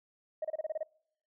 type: tone bursts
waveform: sine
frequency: 625 Hz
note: D#5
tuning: 8 cents sharp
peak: -30 dBFS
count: 8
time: 0.42-0.832 s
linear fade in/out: 5 ms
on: 27 ms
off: 28 ms
effects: noise-tail reverb RT60 0.7 s tail -26 dB re dry + tanh soft clip ceiling -27 dBFS